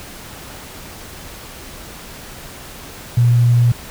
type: tone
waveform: sine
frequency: 120 Hz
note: B2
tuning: 49 cents flat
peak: -9 dBFS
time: 3.17-3.72 s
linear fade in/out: 5 ms
effects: pink hiss -35 dBFS RMS until 3.9 s